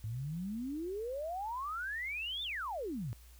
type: exponential two-way sweep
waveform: sine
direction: up then down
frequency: 103.83 to 3639 to 103.83 Hz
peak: -36 dBFS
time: 0.04-3.13 s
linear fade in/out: 0 ms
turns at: 2.43 s
effects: added 60 Hz sine -54 dBFS peak until 3.39 s + white hiss -63 dBFS RMS until 3.39 s